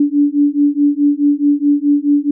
sine beating tone pair, 286.9 / 291.6 Hz, D4 / D4, -40 / -12 cents, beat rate 4.7 Hz, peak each -13 dBFS, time 0-2.31 s, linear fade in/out 5 ms, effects none

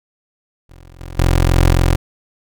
20% pulse tone with level steps, 43.65 Hz, F1, in tune, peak -34 / -24 / -6 / -4 / -6 dBFS, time 0.69-1.96 s, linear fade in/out 10 ms, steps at 1 / 1.18 / 1.56 / 1.72 s, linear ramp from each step 10 ms, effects none

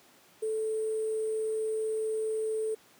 sine tone with sample-and-hold, 437.8 Hz, A4, 9 cents flat, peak -28 dBFS, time 0.42-2.75 s, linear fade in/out 10 ms, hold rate 8820 Hz, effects pink hiss -59 dBFS RMS until 2.99 s + high-pass 200 Hz 12 dB/octave

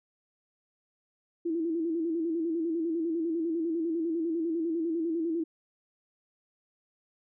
sine tone with vibrato, 329.6 Hz, E4, in tune, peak -27 dBFS, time 1.45-5.44 s, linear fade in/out 10 ms, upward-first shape square, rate 10 Hz, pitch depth 57 cents each way, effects none

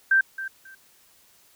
sine tone with echo, 1568 Hz, G6, in tune, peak -15 dBFS, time 0.11-0.21 s, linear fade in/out 5 ms, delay 270 ms, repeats 2, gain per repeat -14 dB, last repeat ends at 0.75 s, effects white hiss -58 dBFS RMS until 1.55 s

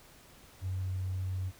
triangle tone, 93.3 Hz, F#2, 15 cents sharp, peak -28 dBFS, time 0.61-1.52 s, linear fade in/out 50 ms, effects tanh soft clip ceiling -29 dBFS + pink hiss -57 dBFS RMS until 1.59 s

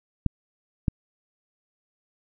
clicks, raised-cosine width 5 ms, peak -9 dBFS, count 2, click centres 0.263 / 0.882 s, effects none

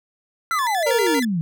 sine exponential sweep, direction down, 1396.9 to 155.56 Hz, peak -19 dBFS, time 0.51-1.41 s, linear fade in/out 0 ms
sawtooth tone with vibrato, 1867 Hz, A#6, 2 cents sharp, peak -22 dBFS, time 0.51-1.25 s, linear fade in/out 5 ms, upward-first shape square, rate 6.3 Hz, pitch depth 130 cents each way
25% pulse tone, 466.2 Hz, A#4, in tune, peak -16 dBFS, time 0.86-1.2 s, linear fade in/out 10 ms
effects none

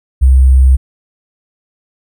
sine tone with sample-and-hold, 65.41 Hz, C2, in tune, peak -3 dBFS, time 0.21-0.77 s, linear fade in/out 20 ms, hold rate 8820 Hz, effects none

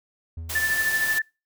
triangle tone with exponential decay, 81.8 Hz, E2, 13 cents flat, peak -28 dBFS, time 0.37-1.2 s, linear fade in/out 5 ms, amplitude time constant 180 ms
white noise, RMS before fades -31 dBFS, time 0.49-1.19 s, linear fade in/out 10 ms
sine tone with tremolo, 1760 Hz, A6, in tune, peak -19 dBFS, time 0.55-1.22 s, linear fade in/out 5 ms, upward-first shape sine, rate 13 Hz, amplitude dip 50%
effects noise-tail reverb RT60 0.3 s tail -26 dB re dry

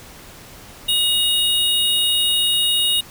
square tone pair together, 2881 / 3744 Hz, F#7 / A#7, -47 / +7 cents, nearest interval perfect fourth, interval 454 cents, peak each -19 dBFS, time 0.88-3.01 s, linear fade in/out 10 ms, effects pink hiss -41 dBFS RMS until 3.1 s

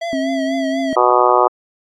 square tone with vibrato, 659.3 Hz, E5, in tune, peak -21 dBFS, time 0.01-0.96 s, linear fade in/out 10 ms, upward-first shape triangle, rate 4.1 Hz, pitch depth 71 cents each way
sine tone, 268.2 Hz, C4, 43 cents sharp, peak -18 dBFS, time 0.13-0.93 s, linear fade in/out 0 ms
harmonic tone, 123.47 Hz, B2, in tune, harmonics 3 / 4 / 5 / 6 / 7 / 8 / 9 / 10, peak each -18 / -18 / -18 / -18 / -18 / -18 / -18 / -18 dBFS, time 0.96-1.48 s, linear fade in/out 10 ms
effects low-pass 5000 Hz 12 dB/octave + AAC 64 kbps

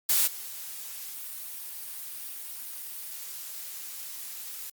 blue noise with level steps, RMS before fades -23 / -39 dBFS, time 0.09-4.7 s, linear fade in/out 5 ms, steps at 0.26 s, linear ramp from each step 20 ms, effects Opus 48 kbps

